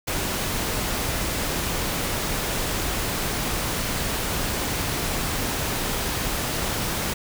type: noise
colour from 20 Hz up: pink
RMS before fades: -26 dBFS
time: 0.07-7.14 s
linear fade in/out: 10 ms
effects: none